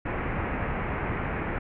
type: low-pass noise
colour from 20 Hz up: pink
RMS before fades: -30 dBFS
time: 0.05-1.59 s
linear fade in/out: 10 ms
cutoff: 2400 Hz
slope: 48 dB/octave
effects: none